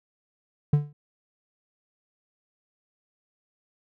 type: tone with exponential decay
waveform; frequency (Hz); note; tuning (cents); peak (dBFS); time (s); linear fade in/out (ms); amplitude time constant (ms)
triangle; 146.7; D3; -2; -11; 0.73-0.93; 5; 43
effects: none